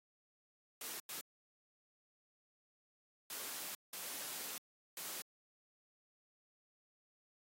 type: noise bursts at uneven times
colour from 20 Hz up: white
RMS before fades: -45 dBFS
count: 5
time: 0.81-1 / 1.09-1.21 / 3.3-3.75 / 3.93-4.58 / 4.97-5.22 s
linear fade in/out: 2 ms
effects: high-pass 200 Hz 12 dB/octave + AAC 48 kbps